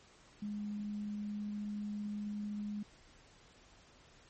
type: tone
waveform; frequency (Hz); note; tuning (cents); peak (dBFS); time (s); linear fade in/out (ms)
sine; 207.7; G#3; 0; -37; 0.42-2.83; 5
effects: pink hiss -62 dBFS RMS until 4.29 s + MP3 32 kbps